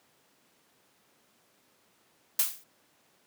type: noise with exponential decay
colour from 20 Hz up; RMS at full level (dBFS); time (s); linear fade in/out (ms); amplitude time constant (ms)
blue; -21; 2.39-2.64; 5; 54
effects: pink hiss -66 dBFS RMS until 3.26 s + high-pass 200 Hz 12 dB/octave